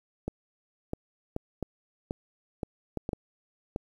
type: clicks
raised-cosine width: 2 ms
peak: -18 dBFS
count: 10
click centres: 0.28 / 0.934 / 1.364 / 1.627 / 2.109 / 2.632 / 2.973 / 3.091 / 3.132 / 3.761 s
effects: 9-bit